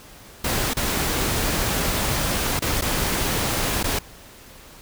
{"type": "noise with dropouts", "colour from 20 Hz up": "pink", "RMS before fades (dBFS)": -23, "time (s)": [0.44, 3.99], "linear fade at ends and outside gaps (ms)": 5, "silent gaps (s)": [[0.736, 0.768], [2.593, 2.62], [2.812, 2.82], [3.83, 3.84]], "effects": ["pink hiss -45 dBFS RMS until 4.81 s"]}